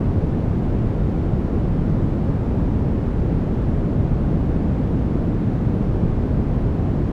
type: low-pass noise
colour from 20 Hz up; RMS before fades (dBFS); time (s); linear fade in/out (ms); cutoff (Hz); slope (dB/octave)
white; -19; 0-7.12; 5; 190; 12
effects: none